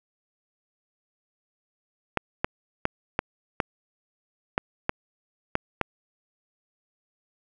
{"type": "clicks", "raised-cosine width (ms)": 0.5, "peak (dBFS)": -7, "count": 9, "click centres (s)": [2.173, 2.445, 2.854, 3.191, 3.602, 4.579, 4.894, 5.554, 5.813], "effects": []}